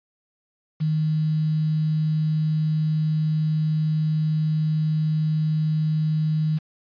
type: tone with quantisation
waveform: sine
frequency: 155.56 Hz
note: D#3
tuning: in tune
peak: -19 dBFS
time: 0.8-6.59 s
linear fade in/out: 20 ms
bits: 7
effects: resampled to 11025 Hz